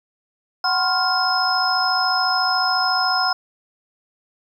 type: tone cluster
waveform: sine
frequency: 745 / 1016 / 1070 / 1404 / 5160 Hz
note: F#5 / B5 / C6 / F6 / E8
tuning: +12 / +49 / +38 / +9 / -38 cents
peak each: -22 / -28 / -25 / -23 / -21 dBFS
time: 0.64-3.33 s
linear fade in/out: 5 ms
effects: 8-bit